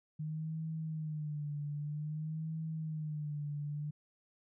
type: tone with vibrato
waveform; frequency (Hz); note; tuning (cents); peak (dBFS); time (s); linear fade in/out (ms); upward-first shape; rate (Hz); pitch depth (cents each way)
sine; 152.9; D#3; -30; -36; 0.19-3.91; 10; sine; 0.52; 77
effects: none